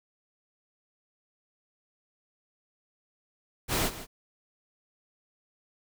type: noise with echo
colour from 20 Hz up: pink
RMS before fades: -27 dBFS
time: 3.68-3.91 s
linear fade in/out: 50 ms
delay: 160 ms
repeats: 1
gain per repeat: -14 dB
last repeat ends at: 4.07 s
effects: none